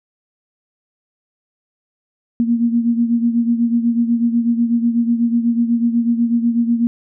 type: beating tone pair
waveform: sine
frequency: 233.1 / 241.2 Hz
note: A#3 / B3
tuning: 0 / -41 cents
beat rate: 8.1 Hz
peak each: -14 / -20 dBFS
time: 2.4-6.87 s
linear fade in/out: 0 ms
effects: none